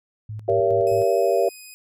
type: tone with tremolo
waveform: sine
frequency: 107.3 Hz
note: A2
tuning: 43 cents flat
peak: -29 dBFS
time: 0.29-1.04 s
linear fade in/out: 5 ms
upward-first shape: square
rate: 4.8 Hz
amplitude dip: 65%
type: chord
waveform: sine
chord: G diminished seventh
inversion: none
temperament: just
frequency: 392 / 470.4 / 564.5 / 677.4 Hz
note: G4 / Bb4 / Db5 / Fb5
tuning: 0 / +16 / +31 / +47 cents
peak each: -22 dBFS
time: 0.48-1.49 s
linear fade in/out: 5 ms
type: tone with pitch glide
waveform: 10% pulse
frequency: 2546 to 2501 Hz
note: D#7 to D#7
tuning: +39 to +8 cents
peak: -32 dBFS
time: 0.87-1.74 s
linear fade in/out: 0 ms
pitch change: -31 cents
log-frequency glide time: 1.19-1.36 s
effects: none